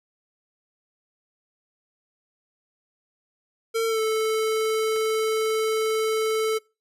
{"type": "tone with pitch glide", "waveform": "square", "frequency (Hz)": [453, 438.8], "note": ["A#4", "A4"], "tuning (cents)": [-50, -5], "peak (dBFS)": -22, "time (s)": [3.74, 6.59], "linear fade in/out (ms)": 20, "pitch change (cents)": -55, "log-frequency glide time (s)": [3.87, 4]}
{"type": "click", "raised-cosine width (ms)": 0.3, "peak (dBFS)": -25, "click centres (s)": 4.962}
{"effects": ["noise-tail reverb RT60 0.3 s tail -25 dB re dry", "resampled to 32000 Hz"]}